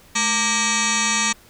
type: tone with frequency modulation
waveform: sine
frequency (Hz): 2309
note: D7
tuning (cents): -30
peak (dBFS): -17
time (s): 0.15-1.33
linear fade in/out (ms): 10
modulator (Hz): 698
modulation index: 7.4
effects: pink hiss -50 dBFS RMS until 1.49 s